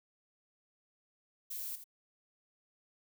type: noise with echo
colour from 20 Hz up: violet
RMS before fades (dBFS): -41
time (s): 1.5-1.76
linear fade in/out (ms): 10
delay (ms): 82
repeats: 1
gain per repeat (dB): -10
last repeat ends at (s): 1.842
effects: none